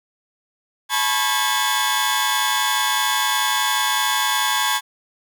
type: tone cluster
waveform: sawtooth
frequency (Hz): 859 / 984 / 1093 / 1618 / 3467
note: A5 / B5 / C#6 / G#6 / A7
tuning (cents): -42 / -7 / -25 / -46 / -26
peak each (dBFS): -21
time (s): 0.89-4.81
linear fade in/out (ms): 50
effects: none